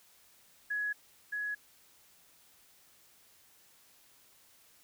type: tone with echo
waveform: sine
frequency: 1679 Hz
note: G#6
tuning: 18 cents sharp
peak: -31 dBFS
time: 0.7-0.93 s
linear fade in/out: 10 ms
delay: 620 ms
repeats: 1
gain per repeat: -2 dB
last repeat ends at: 1.55 s
effects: white hiss -63 dBFS RMS until 4.83 s